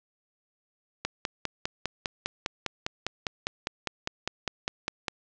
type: click train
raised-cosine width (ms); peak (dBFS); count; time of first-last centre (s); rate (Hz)
0.2; -11; 21; 1.05-5.082; 4.96
effects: low-pass 7000 Hz 12 dB/octave